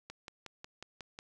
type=click train; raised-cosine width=0.2 ms; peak=-27 dBFS; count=7; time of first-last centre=0.1-1.189 s; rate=5.51 Hz; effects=none